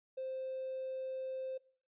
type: tone with hard clipping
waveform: triangle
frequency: 523.3 Hz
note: C5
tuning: in tune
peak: -38 dBFS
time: 0.17-1.58 s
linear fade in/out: 10 ms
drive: 3 dB
effects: noise-tail reverb RT60 0.5 s tail -22 dB re dry + resampled to 8000 Hz